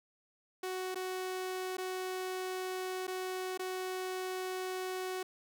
sawtooth tone with dropouts, 371.4 Hz, F#4, 7 cents sharp, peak -32 dBFS, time 0.63-5.23 s, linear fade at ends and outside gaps 5 ms, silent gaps 0.946-0.956 / 1.77-1.781 / 3.07-3.078 / 3.576-3.593 s, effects none

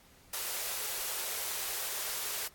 white high-pass noise, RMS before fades -36 dBFS, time 0.33-2.48 s, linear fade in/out 5 ms, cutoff 360 Hz, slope 96 dB/octave, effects pink hiss -60 dBFS RMS until 2.54 s + AAC 64 kbps

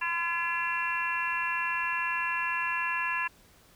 harmonic tone, 340.2 Hz, F4, 45 cents flat, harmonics 3 / 4 / 5 / 6 / 7 / 8, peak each -32 / -43 / -32 / -44 / -38 / -33 dBFS, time 0.01-3.28 s, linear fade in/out 10 ms, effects pink hiss -59 dBFS RMS until 3.75 s

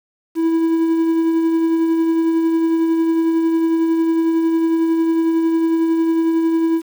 triangle tone with tremolo, 327.8 Hz, E4, 10 cents flat, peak -10 dBFS, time 0.35-6.82 s, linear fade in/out 50 ms, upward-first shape triangle, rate 11 Hz, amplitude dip 35%, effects 7-bit

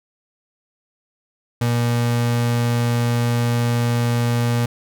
35% pulse tone, 119.1 Hz, A#2, 38 cents sharp, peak -15 dBFS, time 1.61-4.66 s, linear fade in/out 5 ms, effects none

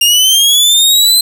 sawtooth linear sweep, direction up, 2794 to 4101 Hz, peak -3 dBFS, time 0.01-1.21 s, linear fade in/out 5 ms, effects none

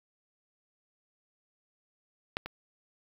clicks, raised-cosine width 0.3 ms, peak -14 / -22 dBFS, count 2, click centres 2.369 / 2.46 s, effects 7-bit

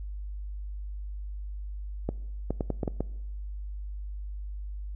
clicks, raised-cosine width 2 ms, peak -15 dBFS, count 7, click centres 2.09 / 2.506 / 2.608 / 2.703 / 2.832 / 2.878 / 3.006 s, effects noise-tail reverb RT60 1.0 s tail -22 dB re dry + added 50 Hz sine -34 dBFS peak until 4.95 s

